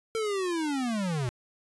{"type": "linear sweep", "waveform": "square", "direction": "down", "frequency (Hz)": [454.5, 116.6], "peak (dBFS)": -28, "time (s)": [0.15, 1.29], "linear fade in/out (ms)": 0, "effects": ["resampled to 24000 Hz"]}